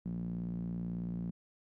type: tone with band-pass filter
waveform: sawtooth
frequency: 58.3 Hz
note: A#1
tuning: 1 cent sharp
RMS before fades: -38 dBFS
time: 0.05-1.31 s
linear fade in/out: 10 ms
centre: 190 Hz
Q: 6.3
effects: none